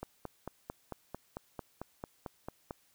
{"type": "click train", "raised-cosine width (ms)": 1, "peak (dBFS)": -25, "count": 13, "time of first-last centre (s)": [0.03, 2.709], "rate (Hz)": 4.48, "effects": ["white hiss -69 dBFS RMS until 2.94 s"]}